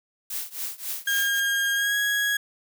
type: noise with tremolo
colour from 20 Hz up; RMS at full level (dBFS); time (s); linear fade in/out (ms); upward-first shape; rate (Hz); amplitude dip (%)
blue; -29; 0.3-1.4; 5; triangle; 3.7; 95
type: tone with pitch glide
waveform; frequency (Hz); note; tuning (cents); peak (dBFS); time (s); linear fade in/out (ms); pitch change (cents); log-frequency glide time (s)
35% pulse; 1619 to 1659.7; G#6 to G#6; -45 to -2; -20; 1.07-2.37; 5; +43; 1.74-1.96
effects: none